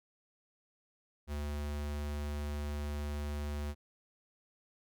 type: tone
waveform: square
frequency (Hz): 73.4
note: D2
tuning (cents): 0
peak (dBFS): -36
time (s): 1.27-3.75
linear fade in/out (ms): 50
effects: none